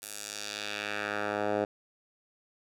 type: tone with band-pass filter sweep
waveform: 10% pulse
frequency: 103.83 Hz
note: G#2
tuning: in tune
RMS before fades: -34 dBFS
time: 0.02-1.65 s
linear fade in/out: 5 ms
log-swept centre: 11000 to 580 Hz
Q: 1.2
effects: none